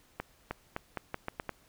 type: accelerating click train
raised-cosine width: 0.5 ms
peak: -19 dBFS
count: 8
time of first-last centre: 0.2-1.493 s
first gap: 310 ms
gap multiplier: 0.82
effects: pink hiss -64 dBFS RMS until 1.68 s